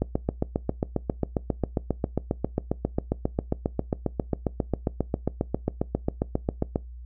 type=click train; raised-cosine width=2 ms; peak=-10 dBFS; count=51; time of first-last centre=0.02-6.759 s; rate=7.42 Hz; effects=noise-tail reverb RT60 0.2 s tail -22 dB re dry + added 60 Hz sine -38 dBFS peak until 7.05 s